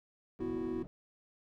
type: low-pass noise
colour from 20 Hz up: white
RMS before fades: -48 dBFS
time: 0.39-0.87 s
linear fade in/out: 0 ms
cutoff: 250 Hz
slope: 12 dB/octave
type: chord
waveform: triangle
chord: B suspended fourth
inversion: none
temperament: just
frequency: 246.9 / 329.3 / 370.4 Hz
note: B3 / E4 / F#4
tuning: 0 / -2 / +2 cents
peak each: -38 / -36 / -36 dBFS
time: 0.4-0.83 s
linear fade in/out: 5 ms
effects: none